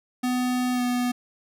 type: tone with pitch glide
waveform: square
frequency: 250 to 246.3 Hz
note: B3 to B3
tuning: +21 to -5 cents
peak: -23 dBFS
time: 0.23-1.12 s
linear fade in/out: 10 ms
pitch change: -26 cents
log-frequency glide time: 0.73-0.82 s
effects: none